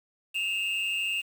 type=tone pair together; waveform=triangle; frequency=2589 / 2785 Hz; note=E7 / F7; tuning=-32 / -5 cents; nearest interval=minor second; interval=127 cents; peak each=-30 / -27 dBFS; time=0.34-1.22 s; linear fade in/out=20 ms; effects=8-bit